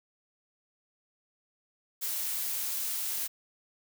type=noise; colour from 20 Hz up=blue; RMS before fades=-33 dBFS; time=2.01-3.28 s; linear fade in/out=20 ms; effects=none